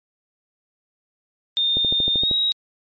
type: tone with pitch glide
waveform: sine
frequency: 3636 to 3812 Hz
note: A#7 to A#7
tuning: -44 to +38 cents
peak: -17 dBFS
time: 1.57-2.52 s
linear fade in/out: 0 ms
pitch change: +82 cents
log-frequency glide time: 2.17-2.31 s
type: click train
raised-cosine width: 2 ms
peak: -15 dBFS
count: 8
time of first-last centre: 1.77-2.313 s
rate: 12.9 Hz
effects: MP3 32 kbps